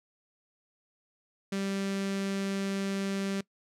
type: tone with notch filter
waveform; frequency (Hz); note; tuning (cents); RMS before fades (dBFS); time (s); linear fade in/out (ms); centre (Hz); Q
sawtooth; 196; G3; 0; -32; 1.52-3.41; 5; 870; 1.4
effects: noise-tail reverb RT60 0.1 s tail -22 dB re dry + low-pass 9000 Hz 12 dB/octave